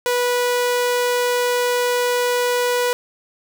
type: tone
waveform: sawtooth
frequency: 490 Hz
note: B4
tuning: 14 cents flat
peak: -13 dBFS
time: 0.06-2.93 s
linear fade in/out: 0 ms
effects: none